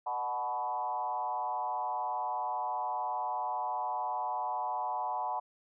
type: tone with frequency modulation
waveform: sine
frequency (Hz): 864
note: A5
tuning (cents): -32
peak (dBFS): -31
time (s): 0.06-5.4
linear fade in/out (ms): 10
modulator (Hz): 125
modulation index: 1.4
effects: none